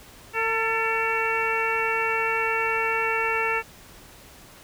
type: harmonic tone with a mistuned harmonic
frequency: 450.8 Hz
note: A4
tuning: 42 cents sharp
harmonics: 1 / 2 / 3 / 4 / 5 / 6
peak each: -29 / -29 / -29 / -29 / -29 / -29 dBFS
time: 0.33-3.63 s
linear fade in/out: 50 ms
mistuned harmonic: 4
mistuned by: -42 cents
effects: pink hiss -48 dBFS RMS until 4.63 s